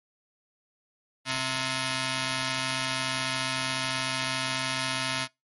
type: ring-modulated tone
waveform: 5% pulse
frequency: 392 Hz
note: G4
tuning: in tune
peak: -13 dBFS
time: 1.25-5.28 s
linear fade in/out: 50 ms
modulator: 523 Hz
effects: noise-tail reverb RT60 0.2 s tail -23 dB re dry + MP3 48 kbps